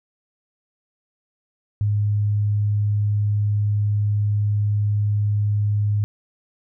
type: tone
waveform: sine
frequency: 103.83 Hz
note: G#2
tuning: in tune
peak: -17 dBFS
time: 1.81-6.04 s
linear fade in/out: 0 ms
effects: none